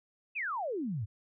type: exponential sweep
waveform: sine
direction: down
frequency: 2714 to 92.9 Hz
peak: -32 dBFS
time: 0.35-1.06 s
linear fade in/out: 20 ms
effects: none